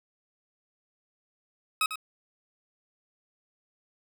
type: tone with echo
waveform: 20% pulse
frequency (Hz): 1272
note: D#6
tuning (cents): +38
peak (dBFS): -18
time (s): 1.81-1.86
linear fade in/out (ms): 2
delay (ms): 97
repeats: 1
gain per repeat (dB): -10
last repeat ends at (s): 1.957
effects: none